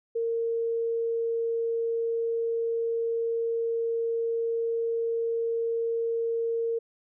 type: tone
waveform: sine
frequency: 460.2 Hz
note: A#4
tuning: 22 cents flat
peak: -25 dBFS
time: 0.15-6.79 s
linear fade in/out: 10 ms
effects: none